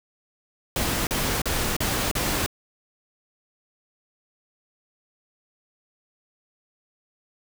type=noise bursts; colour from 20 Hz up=pink; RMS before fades=-25 dBFS; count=5; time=0.76-2.462 s; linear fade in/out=2 ms; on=310 ms; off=38 ms; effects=none